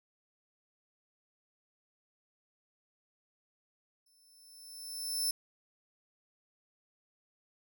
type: tone with exponential growth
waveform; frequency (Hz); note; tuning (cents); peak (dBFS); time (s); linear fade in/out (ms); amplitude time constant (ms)
20% pulse; 5300; E8; +9; -23; 4.06-5.31; 5; 270
effects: none